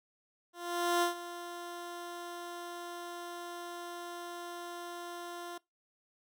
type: tone with ADSR envelope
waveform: 15% pulse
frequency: 347.8 Hz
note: F4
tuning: 7 cents flat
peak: -20 dBFS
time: 0.53-5.58 s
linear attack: 490 ms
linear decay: 120 ms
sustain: -15 dB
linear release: 6 ms
effects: noise-tail reverb RT60 0.2 s tail -23 dB re dry